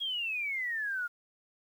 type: exponential sweep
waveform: sine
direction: down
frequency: 3322 to 1396.9 Hz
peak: -31 dBFS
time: 0-1.08 s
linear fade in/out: 20 ms
effects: 10-bit